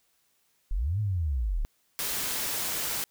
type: linear two-way sweep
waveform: sine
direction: up then down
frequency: 30.87 to 109 to 30.87 Hz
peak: -25 dBFS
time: 0.71-1.65 s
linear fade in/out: 0 ms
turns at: 1 s
type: noise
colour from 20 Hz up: white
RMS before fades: -31 dBFS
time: 1.99-3.04 s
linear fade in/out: 0 ms
effects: white hiss -70 dBFS RMS until 3.1 s